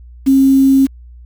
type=tone with quantisation; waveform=sine; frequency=269.4 Hz; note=C#4; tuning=49 cents flat; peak=-6 dBFS; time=0.26-0.87 s; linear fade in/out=20 ms; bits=5; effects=added 60 Hz sine -34 dBFS peak until 1.25 s